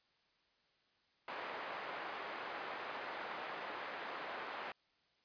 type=band-pass noise; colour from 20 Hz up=pink; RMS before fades=-45 dBFS; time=1.28-4.72 s; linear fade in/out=2 ms; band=610 to 2000 Hz; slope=12 dB/octave; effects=white hiss -75 dBFS RMS until 5.24 s + resampled to 11025 Hz